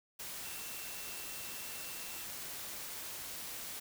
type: tone in noise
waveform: sine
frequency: 2692 Hz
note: E7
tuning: 36 cents sharp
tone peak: -53 dBFS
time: 0.44-2.24 s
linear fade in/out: 10 ms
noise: white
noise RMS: -44 dBFS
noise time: 0.19-3.8 s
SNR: -12 dB
effects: none